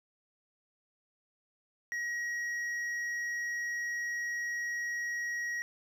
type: tone with hard clipping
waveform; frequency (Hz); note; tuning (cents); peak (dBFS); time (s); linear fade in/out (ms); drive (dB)
triangle; 1900; A#6; +33; -34; 1.92-5.62; 0; 8
effects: none